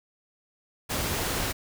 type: noise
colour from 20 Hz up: pink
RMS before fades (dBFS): -29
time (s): 0.89-1.53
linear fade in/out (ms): 20
effects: none